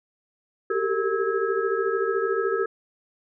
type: tone cluster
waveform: sine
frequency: 385.4 / 399 / 454.9 / 1296 / 1647 Hz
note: G4 / G4 / A#4 / E6 / G#6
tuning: -29 / +31 / -42 / -30 / -15 cents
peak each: -27 / -28 / -26 / -30 / -33 dBFS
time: 0.7-2.66 s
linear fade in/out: 5 ms
effects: none